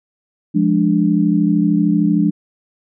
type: chord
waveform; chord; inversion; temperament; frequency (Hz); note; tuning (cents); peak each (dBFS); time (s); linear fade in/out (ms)
sine; D diminished; first; equal; 174.61 / 207.7 / 293.7; F3 / Ab3 / D4; 0 / 0 / 0; -16; 0.54-2.31; 20
effects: none